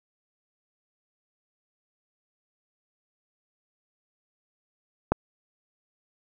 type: click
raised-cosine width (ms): 1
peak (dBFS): -6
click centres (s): 5.12
effects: none